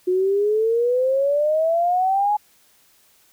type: exponential sweep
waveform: sine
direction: up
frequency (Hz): 360 to 846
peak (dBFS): -16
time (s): 0.07-2.37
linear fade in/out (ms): 10
effects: white hiss -57 dBFS RMS until 3.32 s